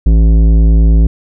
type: tone with tanh clipping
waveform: sine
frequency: 54.8 Hz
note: A1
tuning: 6 cents flat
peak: -6 dBFS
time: 0.06-1.07 s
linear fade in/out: 5 ms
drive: 13 dB
effects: none